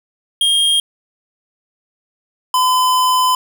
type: tone pair in turn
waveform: square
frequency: 3229 / 1014.9 Hz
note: G#7 / B5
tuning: -49 / +47 cents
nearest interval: octave + minor sixth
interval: 2004 cents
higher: first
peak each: -12 dBFS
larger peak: neither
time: 0.41-0.8 / 2.54-3.35 s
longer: second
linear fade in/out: 2 ms
effects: none